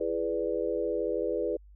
sine chord, E dominant seventh, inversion none, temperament equal with one note detuned, 335 / 415.3 / 493.9 / 587.3 Hz, E4 / G#4 / B4 / D5, +28 / 0 / 0 / 0 cents, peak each -34 / -32 / -31 / -35 dBFS, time 0-1.57 s, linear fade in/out 10 ms, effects added 50 Hz sine -50 dBFS peak until 1.75 s

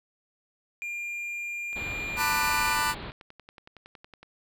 triangle tone, 2400 Hz, D7, 37 cents sharp, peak -30 dBFS, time 0.82-2.75 s, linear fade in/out 0 ms
click train, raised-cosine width 0.3 ms, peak -31 dBFS, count 28, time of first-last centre 1.73-4.23 s, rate 10.8 Hz
pink low-pass noise, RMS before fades -39 dBFS, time 1.75-3.12 s, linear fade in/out 20 ms, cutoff 4400 Hz, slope 96 dB/octave
sawtooth chord, B minor seventh, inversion third, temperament just, 889 / 987.8 / 1185.3 / 1481.6 Hz, A5 / B5 / D6 / F#6, +18 / 0 / +16 / +2 cents, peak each -26 dBFS, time 2.16-2.95 s, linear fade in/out 50 ms
effects none

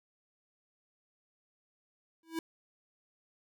square tone with exponential growth, 326.7 Hz, E4, 15 cents flat, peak -30 dBFS, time 2.23-2.39 s, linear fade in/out 2 ms, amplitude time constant 33 ms, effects none

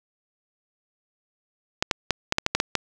clicks, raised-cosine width 0.2 ms, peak -3 dBFS, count 9, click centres 1.825 / 1.912 / 2.107 / 2.324 / 2.384 / 2.464 / 2.55 / 2.601 / 2.753 s, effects none

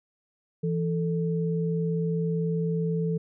sine tone pair together, 165.4 / 441 Hz, E3 / A4, +6 / +4 cents, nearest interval octave + perfect fourth, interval 1698 cents, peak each -25 / -30 dBFS, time 0.63-3.18 s, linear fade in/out 10 ms, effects none

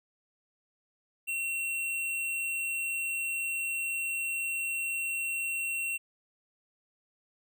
square tone, 2726 Hz, F7, 43 cents flat, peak -31 dBFS, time 1.27-5.98 s, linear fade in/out 20 ms, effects none

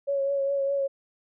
sine tone with vibrato, 554.4 Hz, C#5, in tune, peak -23 dBFS, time 0.07-0.88 s, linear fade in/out 20 ms, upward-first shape triangle, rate 4.9 Hz, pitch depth 28 cents each way, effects none

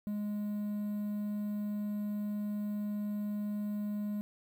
triangle tone with quantisation, 207.7 Hz, G#3, in tune, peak -31 dBFS, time 0.07-4.21 s, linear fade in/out 0 ms, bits 10, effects none

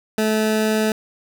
20% pulse tone, 217 Hz, A3, 24 cents flat, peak -12 dBFS, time 0.18-0.92 s, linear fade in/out 2 ms, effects none

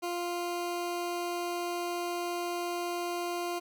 20% pulse tone, 349.2 Hz, F4, in tune, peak -27 dBFS, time 0.02-3.6 s, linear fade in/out 20 ms, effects none

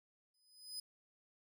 sawtooth tone with exponential growth, 5010 Hz, D#8, 11 cents sharp, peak -38 dBFS, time 0.34-0.8 s, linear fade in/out 5 ms, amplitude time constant 100 ms, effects none

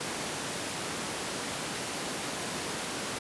pink high-pass noise, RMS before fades -35 dBFS, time 0-3.19 s, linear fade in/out 10 ms, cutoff 180 Hz, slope 12 dB/octave, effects resampled to 24000 Hz

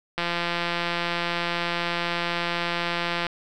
click train, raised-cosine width 0.3 ms, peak -10 dBFS, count 532, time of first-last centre 0.18-3.267 s, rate 172 Hz, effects none

